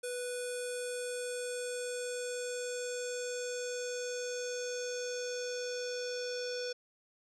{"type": "tone with low-pass filter sweep", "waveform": "square", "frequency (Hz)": 493.2, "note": "B4", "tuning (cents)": -2, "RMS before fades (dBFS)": -38, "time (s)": [0.03, 6.73], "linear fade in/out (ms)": 10, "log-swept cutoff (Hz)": [9600, 5500], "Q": 5.1, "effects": []}